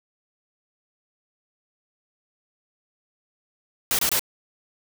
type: noise bursts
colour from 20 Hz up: white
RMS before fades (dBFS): -22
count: 3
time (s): 3.91-4.194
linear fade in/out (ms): 0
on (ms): 78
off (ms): 25
effects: none